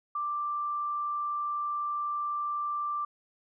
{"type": "tone", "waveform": "sine", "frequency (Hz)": 1178, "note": "D6", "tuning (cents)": 5, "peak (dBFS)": -29, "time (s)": [0.15, 3.05], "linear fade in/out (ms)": 5, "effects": []}